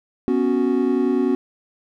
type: chord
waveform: triangle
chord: B suspended second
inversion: none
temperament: equal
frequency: 246.9 / 277.2 / 370 Hz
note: B3 / C#4 / F#4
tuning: 0 / 0 / 0 cents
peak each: -19 dBFS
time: 0.28-1.35 s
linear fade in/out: 0 ms
effects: none